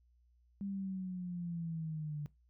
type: linear sweep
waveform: sine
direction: down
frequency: 200 to 146.2 Hz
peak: -37 dBFS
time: 0.61-2.26 s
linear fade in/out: 0 ms
effects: noise-tail reverb RT60 0.2 s tail -20 dB re dry + added 60 Hz sine -66 dBFS peak until 2.49 s